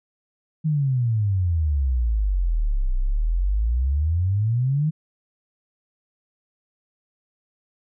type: exponential two-way sweep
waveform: sine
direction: down then up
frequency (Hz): 160 to 30.46 to 160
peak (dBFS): -18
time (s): 0.64-4.91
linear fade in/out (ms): 20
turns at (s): 2.94
effects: none